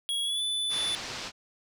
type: tone with pitch glide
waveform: square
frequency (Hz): 3322 to 3489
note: G#7 to A7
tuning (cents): 0 to -15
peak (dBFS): -28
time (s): 0.09-0.95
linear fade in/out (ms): 0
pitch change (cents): +85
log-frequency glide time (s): 0.23-0.42
type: low-pass noise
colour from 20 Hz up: white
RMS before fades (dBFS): -38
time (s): 0.69-1.32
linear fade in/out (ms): 50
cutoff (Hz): 5600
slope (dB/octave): 24
effects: none